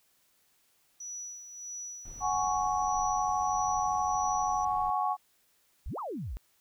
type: tone with tremolo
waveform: sine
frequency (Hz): 5890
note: F#8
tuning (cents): -9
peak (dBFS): -37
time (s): 1-4.65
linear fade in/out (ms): 5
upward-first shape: sine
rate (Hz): 1.6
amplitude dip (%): 60
type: noise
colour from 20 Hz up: brown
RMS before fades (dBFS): -48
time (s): 2.05-4.9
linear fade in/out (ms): 0
type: chord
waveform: sine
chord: F# suspended second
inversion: none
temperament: just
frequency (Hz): 740 / 832.5 / 1110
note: F#5 / G#5 / C#6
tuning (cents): 0 / +4 / +2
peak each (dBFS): -31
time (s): 2.2-5.17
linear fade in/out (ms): 50
type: exponential two-way sweep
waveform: sine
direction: up then down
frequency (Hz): 39.72 to 1300 to 39.72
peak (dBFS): -34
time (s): 5.86-6.37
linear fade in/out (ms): 0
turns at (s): 5.99
effects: white hiss -69 dBFS RMS until 6.6 s